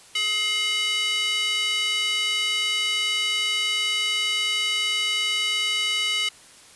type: tone with high-pass filter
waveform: square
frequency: 424.3 Hz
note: G#4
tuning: 37 cents sharp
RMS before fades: -24 dBFS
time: 0.15-6.29 s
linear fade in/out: 5 ms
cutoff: 2600 Hz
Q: 4.8
effects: white hiss -49 dBFS RMS until 6.75 s + resampled to 24000 Hz